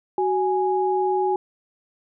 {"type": "tone pair together", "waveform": "sine", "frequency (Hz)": [374.3, 830.6], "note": ["F#4", "G#5"], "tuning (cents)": [20, 0], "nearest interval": "octave + major second", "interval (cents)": 1380, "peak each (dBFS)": [-21, -22], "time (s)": [0.18, 1.36], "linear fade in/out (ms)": 2, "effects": []}